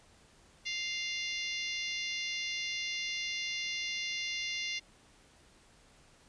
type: harmonic tone with a mistuned harmonic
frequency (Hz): 698.5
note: F5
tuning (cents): 0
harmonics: 3 / 4 / 5 / 6 / 7 / 8 / 9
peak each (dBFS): -38 / -40 / -42 / -44 / -45 / -46 / -47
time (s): 0.65-4.8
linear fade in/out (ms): 20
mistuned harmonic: 9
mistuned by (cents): -35
effects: pink hiss -62 dBFS RMS until 6.28 s + resampled to 22050 Hz